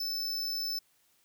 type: tone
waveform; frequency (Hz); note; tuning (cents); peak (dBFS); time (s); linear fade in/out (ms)
square; 5274; E8; 0; -32; 0-0.79; 5
effects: white hiss -69 dBFS RMS until 1.24 s